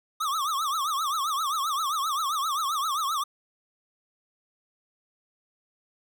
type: tone with vibrato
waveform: square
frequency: 1193 Hz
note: D6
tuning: 27 cents sharp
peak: -26 dBFS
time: 0.2-3.24 s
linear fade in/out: 10 ms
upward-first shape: triangle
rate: 7.6 Hz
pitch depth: 210 cents each way
effects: none